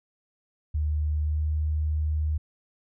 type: tone with pitch glide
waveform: sine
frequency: 75.7 to 76.67 Hz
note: D#2 to D#2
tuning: -47 to -25 cents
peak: -23 dBFS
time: 0.74-2.38 s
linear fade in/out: 10 ms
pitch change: +22 cents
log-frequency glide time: 1.21-1.45 s
effects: none